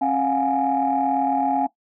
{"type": "tone cluster", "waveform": "sine", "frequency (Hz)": [271.1, 705, 743, 831], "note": ["C#4", "F5", "F#5", "G#5"], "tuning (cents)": [-38, 16, 7, 1], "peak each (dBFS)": [-23, -24, -27, -21], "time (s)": [0.01, 1.67], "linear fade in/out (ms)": 10, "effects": ["noise-tail reverb RT60 0.1 s tail -17 dB re dry", "tanh soft clip ceiling -10 dBFS"]}